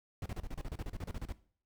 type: noise bursts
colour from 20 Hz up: brown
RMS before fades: -39 dBFS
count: 16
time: 0.22-1.324 s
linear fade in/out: 2 ms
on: 39 ms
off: 32 ms
effects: noise-tail reverb RT60 0.5 s tail -17 dB re dry